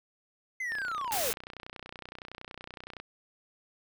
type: linear sweep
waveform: triangle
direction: down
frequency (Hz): 2093 to 426.7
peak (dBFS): -30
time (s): 0.6-1.31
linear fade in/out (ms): 5
type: click train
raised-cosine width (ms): 0.3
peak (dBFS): -26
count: 71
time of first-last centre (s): 0.72-3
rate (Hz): 30.7
type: noise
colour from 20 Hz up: white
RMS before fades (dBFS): -32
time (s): 1.12-1.33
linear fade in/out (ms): 0
effects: none